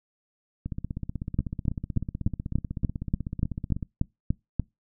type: two click trains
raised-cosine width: 5 ms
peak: -19 / -11 dBFS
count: 52 / 12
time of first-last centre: 0.66-3.828 / 1.39-4.597 s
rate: 16.1 / 3.43 Hz
effects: noise-tail reverb RT60 0.2 s tail -25 dB re dry